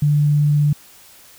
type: tone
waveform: sine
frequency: 147.3 Hz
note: D3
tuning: 6 cents sharp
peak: -12 dBFS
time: 0.02-0.73 s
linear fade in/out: 5 ms
effects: white hiss -46 dBFS RMS until 1.38 s